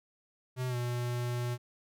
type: tone with pitch glide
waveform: square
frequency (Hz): 127.3 to 121.69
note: C3 to B2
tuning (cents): -47 to -25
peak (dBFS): -32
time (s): 0.56-1.58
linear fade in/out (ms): 50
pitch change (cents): -78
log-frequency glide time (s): 0.68-0.76
effects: none